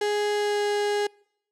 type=tone with pitch glide; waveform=35% pulse; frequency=415.3 to 412.4 Hz; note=G#4 to G#4; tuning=0 to -12 cents; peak=-21 dBFS; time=0.01-1.07 s; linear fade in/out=5 ms; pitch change=-12 cents; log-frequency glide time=0.33-0.62 s; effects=noise-tail reverb RT60 0.7 s tail -26 dB re dry + low-pass 8000 Hz 12 dB/octave